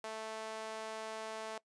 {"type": "tone with high-pass filter", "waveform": "sawtooth", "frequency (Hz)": 219.7, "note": "A3", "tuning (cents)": -2, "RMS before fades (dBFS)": -43, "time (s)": [0.04, 1.58], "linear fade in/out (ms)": 2, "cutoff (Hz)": 610, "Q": 1.7, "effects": ["noise-tail reverb RT60 0.1 s tail -21 dB re dry", "resampled to 22050 Hz"]}